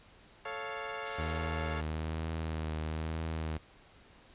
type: chord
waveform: 15% pulse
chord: A augmented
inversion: none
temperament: equal with one note detuned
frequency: 438.7 / 554.4 / 698.5 Hz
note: A4 / C#5 / E#5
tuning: -5 / 0 / 0 cents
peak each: -35 / -35 / -36 dBFS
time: 0.45-1.81 s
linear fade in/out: 5 ms
type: noise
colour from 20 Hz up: blue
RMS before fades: -41 dBFS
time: 1.05-1.37 s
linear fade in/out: 5 ms
type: tone with vibrato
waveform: sawtooth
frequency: 79.3 Hz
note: D#2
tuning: 33 cents sharp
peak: -30 dBFS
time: 1.18-3.58 s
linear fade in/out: 10 ms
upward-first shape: triangle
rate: 1.1 Hz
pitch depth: 34 cents each way
effects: pink hiss -59 dBFS RMS until 4.34 s + resampled to 8000 Hz